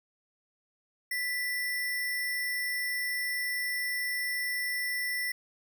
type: tone with sample-and-hold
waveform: sine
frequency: 1975.5 Hz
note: B6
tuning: in tune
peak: -29 dBFS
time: 1.11-5.32 s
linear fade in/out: 5 ms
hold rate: 7350 Hz
effects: none

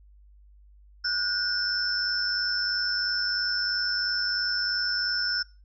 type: tone cluster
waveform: sine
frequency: 1452 / 1555 / 5290 / 5480 Hz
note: F#6 / G6 / E8 / F8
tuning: -33 / -14 / +5 / -34 cents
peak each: -30 / -35 / -27 / -36 dBFS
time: 1.04-5.43 s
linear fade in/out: 10 ms
effects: noise-tail reverb RT60 0.3 s tail -23 dB re dry + added 50 Hz sine -51 dBFS peak until 5.64 s

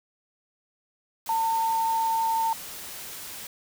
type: tone in noise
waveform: sine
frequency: 903 Hz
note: A5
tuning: 45 cents sharp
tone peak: -22 dBFS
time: 1.29-2.53 s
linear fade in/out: 2 ms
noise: white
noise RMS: -39 dBFS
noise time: 1.26-3.47 s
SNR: +14 dB
effects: none

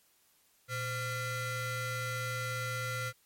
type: ring-modulated tone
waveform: 30% pulse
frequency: 634 Hz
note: D#5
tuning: 32 cents sharp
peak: -28 dBFS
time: 0.68-3.13 s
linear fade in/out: 50 ms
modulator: 753 Hz
effects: white hiss -68 dBFS RMS until 3.25 s + MP3 64 kbps

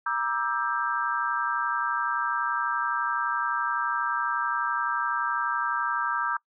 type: chord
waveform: sine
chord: E half-diminished seventh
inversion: second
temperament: just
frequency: 949.3 / 1186.7 / 1318.5 / 1582.2 Hz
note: Bb5 / D6 / E6 / G6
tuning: +31 / +18 / 0 / +16 cents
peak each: -30 dBFS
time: 0.06-6.37 s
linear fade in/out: 5 ms
effects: noise-tail reverb RT60 0.1 s tail -24 dB re dry

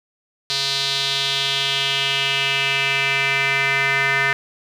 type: tone with band-pass filter sweep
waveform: square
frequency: 137.7 Hz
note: C#3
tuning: 11 cents flat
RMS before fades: -20 dBFS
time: 0.5-4.33 s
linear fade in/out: 0 ms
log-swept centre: 4200 to 1900 Hz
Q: 3.6
effects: 8-bit

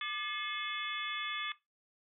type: harmonic tone with a mistuned harmonic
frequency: 429.9 Hz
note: A4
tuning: 40 cents flat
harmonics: 3 / 4 / 5 / 6 / 7 / 8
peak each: -41 / -42 / -41 / -46 / -48 / -41 dBFS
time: 0.01-1.52 s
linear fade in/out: 2 ms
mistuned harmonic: 3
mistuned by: -130 cents
effects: noise-tail reverb RT60 0.2 s tail -17 dB re dry

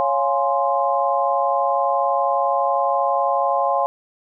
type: chord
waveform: sine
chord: Db major seventh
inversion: none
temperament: equal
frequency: 554.4 / 698.5 / 830.6 / 1046.5 Hz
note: Db5 / F5 / Ab5 / C6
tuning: 0 / 0 / 0 / 0 cents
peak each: -22 dBFS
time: 0-3.86 s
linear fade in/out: 0 ms
effects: none

